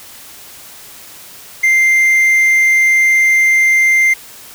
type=tone; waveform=triangle; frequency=2093 Hz; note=C7; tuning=in tune; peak=-6 dBFS; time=1.63-4.14 s; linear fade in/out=10 ms; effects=white hiss -36 dBFS RMS until 4.54 s